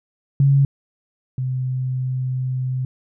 sine tone pair in turn, 138.59 / 128.79 Hz, C#3 / C3, 0 / -27 cents, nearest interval minor second, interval 127 cents, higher first, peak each -11 / -20 dBFS, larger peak first, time 0.4-0.65 / 1.38-2.85 s, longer second, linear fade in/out 2 ms, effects none

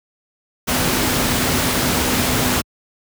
sine tone in noise, 251.4 Hz, B3, 31 cents sharp, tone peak -25 dBFS, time 0.67-2.62 s, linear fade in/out 20 ms, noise pink, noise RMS -18 dBFS, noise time 0.67-2.62 s, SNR -10 dB, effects high-pass 60 Hz 12 dB/octave

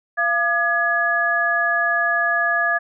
sine tone cluster, 685 / 1210 / 1688 Hz, F5 / D#6 / G#6, -34 / -49 / +28 cents, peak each -23 / -25 / -18 dBFS, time 0.17-2.79 s, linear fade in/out 20 ms, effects none

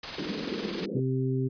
white noise with tremolo, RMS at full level -32 dBFS, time 0.03-0.86 s, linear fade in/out 5 ms, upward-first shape triangle, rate 20 Hz, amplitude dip 50%
pink band-pass noise, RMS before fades -34 dBFS, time 0.18-1 s, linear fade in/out 5 ms, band 180 to 480 Hz, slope 48 dB/octave
harmonic tone, 130.81 Hz, C3, in tune, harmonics 1 / 2 / 3, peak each -27 / -31 / -32 dBFS, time 0.94-1.49 s, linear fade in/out 20 ms
effects resampled to 11025 Hz

